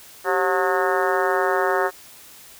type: harmonic tone with a mistuned harmonic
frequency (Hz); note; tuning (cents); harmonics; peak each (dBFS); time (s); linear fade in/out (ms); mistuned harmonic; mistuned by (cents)
181.8; F#3; -30; 2 / 3 / 4 / 5 / 6 / 7 / 8 / 9 / 10; -23 / -25 / -26 / -27 / -28 / -28 / -29 / -30 / -30; 0.24-1.91; 50; 2; +110
effects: white hiss -45 dBFS RMS until 2.59 s